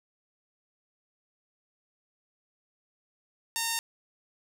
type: tone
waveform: 5% pulse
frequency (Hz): 916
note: A#5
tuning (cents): -31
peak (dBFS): -16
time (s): 3.56-3.79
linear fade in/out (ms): 0
effects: none